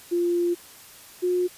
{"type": "tone pair in turn", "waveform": "sine", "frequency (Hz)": [347.7, 359.8], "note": ["F4", "F#4"], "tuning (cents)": [-8, -48], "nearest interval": "minor second", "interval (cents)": 60, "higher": "second", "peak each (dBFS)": -20, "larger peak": "neither", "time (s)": [[0.11, 0.55], [1.22, 1.48]], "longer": "first", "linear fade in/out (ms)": 20, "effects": ["white hiss -47 dBFS RMS until 1.57 s", "resampled to 32000 Hz"]}